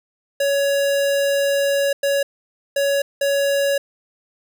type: tone bursts at uneven times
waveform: square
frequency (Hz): 560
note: C#5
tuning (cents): +18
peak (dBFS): -17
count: 4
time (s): 0.4-1.93 / 2.03-2.23 / 2.76-3.02 / 3.21-3.78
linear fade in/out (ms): 5
effects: none